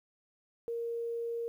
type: tone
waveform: sine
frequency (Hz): 466.2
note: A#4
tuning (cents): 0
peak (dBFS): -33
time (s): 0.68-1.48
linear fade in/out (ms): 0
effects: 11-bit